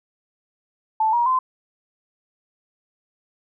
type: tone with pitch steps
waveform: sine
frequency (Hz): 877 / 950.9 / 1031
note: A5 / A#5 / C6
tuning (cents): -6 / +34 / -26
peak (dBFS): -16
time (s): 1-1.39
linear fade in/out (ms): 5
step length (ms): 130
effects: none